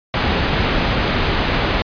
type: low-pass noise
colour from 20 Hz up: pink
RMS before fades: -18 dBFS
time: 0.14-1.82 s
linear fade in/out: 0 ms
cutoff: 4000 Hz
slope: 24 dB/octave
effects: resampled to 11025 Hz